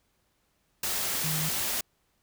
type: tone in noise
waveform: sine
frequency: 156.4 Hz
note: D#3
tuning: 9 cents sharp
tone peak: -31 dBFS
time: 1.24-1.49 s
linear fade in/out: 5 ms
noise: white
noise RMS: -30 dBFS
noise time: 0.83-1.81 s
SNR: -4 dB
effects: pink hiss -72 dBFS RMS until 2.22 s